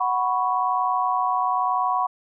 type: chord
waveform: sine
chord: F# suspended fourth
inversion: none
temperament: equal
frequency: 740 / 987.8 / 1108.7 Hz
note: F#5 / B5 / C#6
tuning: 0 / 0 / 0 cents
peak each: -24 dBFS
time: 0-2.07 s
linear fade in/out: 10 ms
effects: none